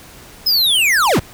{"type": "linear sweep", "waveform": "square", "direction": "down", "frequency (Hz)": [5190, 41.2], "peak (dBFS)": -12, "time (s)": [0.46, 1.2], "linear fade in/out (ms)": 10, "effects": ["pink hiss -40 dBFS RMS until 1.33 s"]}